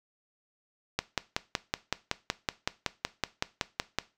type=click train; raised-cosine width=0.2 ms; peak=-9 dBFS; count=17; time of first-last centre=0.99-3.986 s; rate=5.34 Hz; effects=noise-tail reverb RT60 0.3 s tail -18 dB re dry